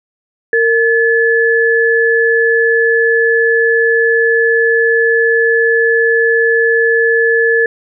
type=tone pair together; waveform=sine; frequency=460 / 1722.7 Hz; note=A#4 / A6; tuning=-23 / -37 cents; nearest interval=octave + major seventh; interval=2286 cents; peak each=-11 dBFS; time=0.53-7.66 s; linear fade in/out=2 ms; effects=none